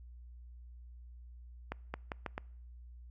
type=accelerating click train; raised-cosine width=0.5 ms; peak=-22 dBFS; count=5; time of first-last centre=1.72-2.379 s; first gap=220 ms; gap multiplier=0.81; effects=noise-tail reverb RT60 0.7 s tail -26 dB re dry + added 60 Hz sine -49 dBFS peak until 3.1 s